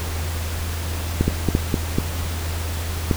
clicks, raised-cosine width 3 ms, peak -4 dBFS, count 7, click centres 1.21 / 1.28 / 1.487 / 1.551 / 1.742 / 1.985 / 3.112 s, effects added 82 Hz sine -24 dBFS peak until 3.16 s + pink hiss -31 dBFS RMS until 3.16 s

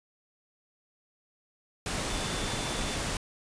sine tone in noise, 3520 Hz, A7, in tune, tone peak -42 dBFS, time 2.1-2.96 s, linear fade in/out 2 ms, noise pink, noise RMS -32 dBFS, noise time 1.86-3.17 s, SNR -13 dB, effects resampled to 22050 Hz

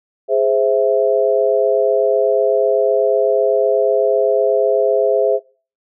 sine chord, Ab augmented, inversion none, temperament equal, 415.3 / 523.3 / 659.3 Hz, Ab4 / C5 / E5, 0 / 0 / 0 cents, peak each -16 dBFS, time 0.28-5.4 s, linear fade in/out 50 ms, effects noise-tail reverb RT60 0.4 s tail -24 dB re dry

